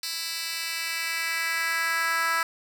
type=tone with high-pass filter sweep; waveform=10% pulse; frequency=329.8 Hz; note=E4; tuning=1 cent sharp; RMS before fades=-28 dBFS; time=0.03-2.43 s; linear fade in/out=2 ms; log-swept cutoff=3900 to 1300 Hz; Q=1.9; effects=none